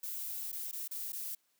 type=noise with dropouts; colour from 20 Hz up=violet; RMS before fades=-40 dBFS; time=0.03-1.35 s; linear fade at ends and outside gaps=5 ms; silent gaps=0.519-0.526 / 0.714-0.728 / 0.878-0.911 / 1.122-1.129 s; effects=white hiss -75 dBFS RMS until 1.59 s + high-pass 200 Hz 12 dB/octave